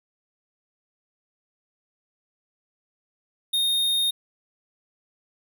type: tone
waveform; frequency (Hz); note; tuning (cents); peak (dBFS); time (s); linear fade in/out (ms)
square; 3694; A#7; -16; -21; 3.53-4.11; 10
effects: none